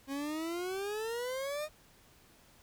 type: exponential sweep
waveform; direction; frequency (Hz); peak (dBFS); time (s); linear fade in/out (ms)
40% pulse; up; 269.2 to 622.3; -34; 0.07-1.69; 50
effects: pink hiss -62 dBFS RMS until 2.62 s